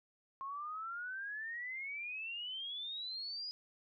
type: exponential sweep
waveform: sine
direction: up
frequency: 1069 to 4978 Hz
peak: -40 dBFS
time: 0.41-3.51 s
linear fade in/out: 0 ms
effects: none